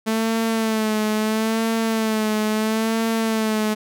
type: tone with vibrato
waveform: sawtooth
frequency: 220 Hz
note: A3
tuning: in tune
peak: -15 dBFS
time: 0.06-3.75 s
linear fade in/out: 20 ms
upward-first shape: sine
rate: 0.75 Hz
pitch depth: 46 cents each way
effects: none